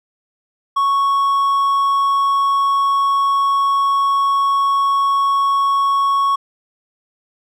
triangle tone, 1108 Hz, C#6, 1 cent flat, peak -11 dBFS, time 0.76-6.36 s, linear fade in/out 10 ms, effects none

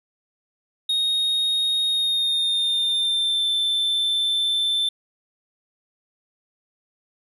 triangle tone with pitch glide, 3729 to 3542 Hz, A#7 to A7, 0 to +11 cents, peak -18 dBFS, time 0.89-4.89 s, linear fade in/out 5 ms, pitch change -89 cents, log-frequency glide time 1.88-3.48 s, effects none

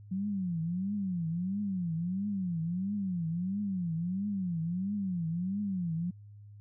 sine tone with vibrato, 182.8 Hz, F#3, 21 cents flat, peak -30 dBFS, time 0.11-6.11 s, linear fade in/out 10 ms, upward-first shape triangle, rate 1.5 Hz, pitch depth 240 cents each way, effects added 103 Hz sine -48 dBFS peak until 6.6 s

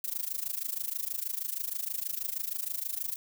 violet noise with amplitude modulation, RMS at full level -31 dBFS, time 0.04-3.16 s, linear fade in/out 2 ms, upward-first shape sine, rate 26.3 Hz, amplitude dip 90%, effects none

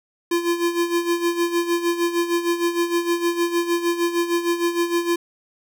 square tone with tremolo, 343.1 Hz, F4, 31 cents flat, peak -17 dBFS, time 0.31-5.16 s, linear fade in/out 5 ms, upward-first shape sine, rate 6.5 Hz, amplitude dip 70%, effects none

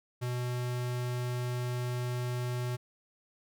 square tone, 123.47 Hz, B2, in tune, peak -32 dBFS, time 0.21-2.77 s, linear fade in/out 20 ms, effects none

